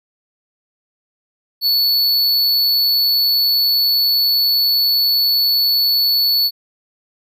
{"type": "tone", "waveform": "square", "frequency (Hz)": 4435, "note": "C#8", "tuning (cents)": 0, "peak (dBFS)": -13, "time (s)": [1.61, 6.51], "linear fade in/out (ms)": 50, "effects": []}